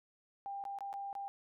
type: tone with dropouts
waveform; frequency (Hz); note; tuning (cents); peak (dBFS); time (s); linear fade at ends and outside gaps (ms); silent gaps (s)
sine; 796; G5; +26; -39; 0.46-1.28; 0; 0.639-0.652 / 0.787-0.807 / 0.929-0.939 / 1.129-1.152
effects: none